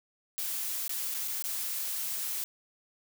blue noise with dropouts, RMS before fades -34 dBFS, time 0.38-2.44 s, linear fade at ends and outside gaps 0 ms, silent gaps 0.879-0.894 / 1.141-1.146 / 1.277-1.281 / 1.424-1.44 s, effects none

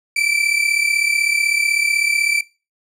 40% pulse tone pair together, 2309 / 2345 Hz, D7 / D7, -30 / -3 cents, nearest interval unison, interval 27 cents, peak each -18 dBFS, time 0.16-2.41 s, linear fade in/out 5 ms, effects noise-tail reverb RT60 0.3 s tail -19 dB re dry + low-pass 12000 Hz 12 dB/octave

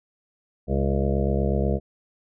harmonic tone with a mistuned harmonic, 68.2 Hz, C#2, 28 cents flat, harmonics 1 / 2 / 3 / 5 / 6 / 7 / 8 / 9 / 10, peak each -24 / -27 / -27 / -33 / -31 / -30 / -36 / -32 / -36 dBFS, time 0.67-1.8 s, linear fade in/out 50 ms, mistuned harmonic 5, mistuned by -53 cents, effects none

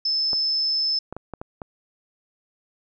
sine tone, 5250 Hz, E8, 8 cents flat, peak -20 dBFS, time 0.05-0.99 s, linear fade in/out 5 ms
clicks, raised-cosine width 1 ms, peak -19 dBFS, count 6, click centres 0.332 / 1.126 / 1.166 / 1.337 / 1.415 / 1.618 s
effects none

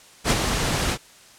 pink noise with ADSR envelope, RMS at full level -17 dBFS, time 0.24-0.98 s, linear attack 63 ms, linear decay 41 ms, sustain -6 dB, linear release 60 ms, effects white hiss -49 dBFS RMS until 1.38 s + low-pass 9000 Hz 12 dB/octave

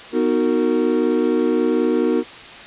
triangle chord, B major seventh, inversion none, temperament equal with one note detuned, 246.9 / 311.1 / 370 / 460 Hz, B3 / D#4 / F#4 / A#4, 0 / 0 / 0 / -23 cents, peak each -19 dBFS, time 0.12-2.24 s, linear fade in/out 50 ms, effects white hiss -37 dBFS RMS until 2.66 s + resampled to 8000 Hz

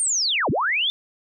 sine linear two-way sweep, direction down then up, 9070 to 93.5 to 3598 Hz, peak -19 dBFS, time 0-0.9 s, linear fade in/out 0 ms, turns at 0.5 s, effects none

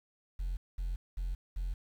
sine tone bursts, 43.65 Hz, F1, in tune, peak -30 dBFS, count 4, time 0.39-1.74 s, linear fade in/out 10 ms, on 180 ms, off 210 ms, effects tanh soft clip ceiling -31 dBFS + 10-bit

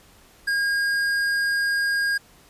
triangle tone with tanh clipping, 1624 Hz, G#6, 39 cents flat, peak -22 dBFS, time 0.47-2.18 s, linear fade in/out 10 ms, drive 16 dB, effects pink hiss -53 dBFS RMS until 2.49 s + resampled to 32000 Hz

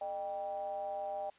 triangle ring-modulated tone, 90.2 Hz, F#2, 44 cents flat, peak -31 dBFS, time 0.01-1.3 s, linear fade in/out 5 ms, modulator 698 Hz, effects white hiss -64 dBFS RMS until 1.38 s + resampled to 8000 Hz

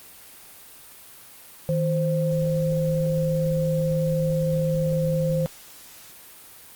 sine tone pair together, 158.85 / 523.3 Hz, D#3 / C5, +36 / 0 cents, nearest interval octave + major sixth, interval 2064 cents, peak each -22 / -24 dBFS, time 1.69-5.46 s, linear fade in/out 0 ms, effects white hiss -46 dBFS RMS until 6.75 s + Opus 32 kbps

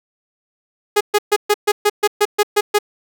sawtooth tone bursts, 415.3 Hz, G#4, in tune, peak -7 dBFS, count 11, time 0.96-2.788 s, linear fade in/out 10 ms, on 48 ms, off 130 ms, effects none

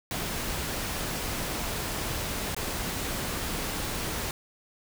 pink noise with dropouts, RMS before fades -32 dBFS, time 0.11-4.31 s, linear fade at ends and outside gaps 1 ms, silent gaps 2.547-2.565 s, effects none

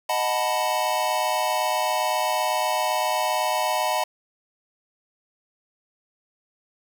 square chord, B dominant seventh, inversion first, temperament equal, 622.3 / 740 / 880 / 987.8 Hz, D#5 / F#5 / A5 / B5, 0 / 0 / 0 / 0 cents, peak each -28 dBFS, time 0.09-4.04 s, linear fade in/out 5 ms, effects none

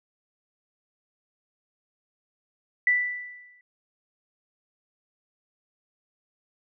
sine tone with exponential decay, 1975.5 Hz, B6, in tune, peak -16 dBFS, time 2.87-3.61 s, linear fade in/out 2 ms, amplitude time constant 160 ms, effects none

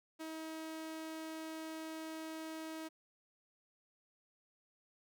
sawtooth tone, 318.7 Hz, D#4, 42 cents sharp, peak -39 dBFS, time 0.19-2.89 s, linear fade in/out 20 ms, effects none

